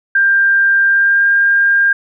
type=tone with pitch glide; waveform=sine; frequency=1590 to 1604.8 Hz; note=G6 to G6; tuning=+24 to +40 cents; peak=-8 dBFS; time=0.15-1.93 s; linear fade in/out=5 ms; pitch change=+16 cents; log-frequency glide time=0.87-1.26 s; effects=none